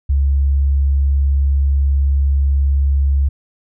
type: tone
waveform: sine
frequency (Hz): 69.3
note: C#2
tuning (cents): 0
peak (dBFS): -11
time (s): 0.09-3.29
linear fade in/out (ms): 10
effects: none